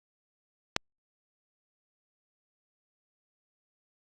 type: click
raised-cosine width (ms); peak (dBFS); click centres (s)
0.2; -6; 0.764
effects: Opus 48 kbps